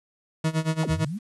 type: tone with tremolo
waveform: 40% pulse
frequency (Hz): 159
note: D#3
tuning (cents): +38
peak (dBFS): -19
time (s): 0.44-1.05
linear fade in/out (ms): 5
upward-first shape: sine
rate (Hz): 8.8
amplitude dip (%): 90
type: exponential two-way sweep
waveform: sine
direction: down then up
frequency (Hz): 1345 to 69.7 to 233.2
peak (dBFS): -28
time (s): 0.82-1.19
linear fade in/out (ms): 20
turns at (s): 0.91
effects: resampled to 24000 Hz + 9-bit